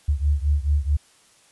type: beating tone pair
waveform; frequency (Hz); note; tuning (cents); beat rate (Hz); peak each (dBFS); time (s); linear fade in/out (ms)
sine; 71.1 / 75.7; C#2 / D#2; +45 / -47; 4.6; -20 / -22; 0.08-0.97; 10
effects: white hiss -56 dBFS RMS until 1.51 s + resampled to 24000 Hz